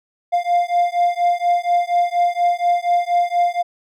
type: beating tone pair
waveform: triangle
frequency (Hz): 698.5 / 702.7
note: F5 / F5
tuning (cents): 0 / +10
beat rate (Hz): 4.2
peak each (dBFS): -16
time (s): 0.32-3.63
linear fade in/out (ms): 20
effects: none